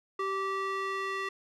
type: tone with band-pass filter sweep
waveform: square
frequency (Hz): 388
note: G4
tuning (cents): -18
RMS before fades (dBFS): -33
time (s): 0.19-1.29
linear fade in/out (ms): 5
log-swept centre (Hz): 1100 to 1800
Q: 1.4
effects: none